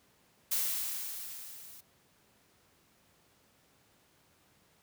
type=noise with level ramp; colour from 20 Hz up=blue; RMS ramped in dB=-30 to -52 dBFS; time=0.51-1.81 s; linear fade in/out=10 ms; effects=pink hiss -67 dBFS RMS until 4.82 s + high-pass 80 Hz 12 dB/octave